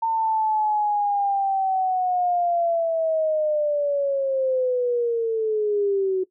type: linear sweep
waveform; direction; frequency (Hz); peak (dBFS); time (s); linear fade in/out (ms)
sine; down; 908 to 370; -19; 0.02-6.24; 10
effects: noise-tail reverb RT60 0.1 s tail -18 dB re dry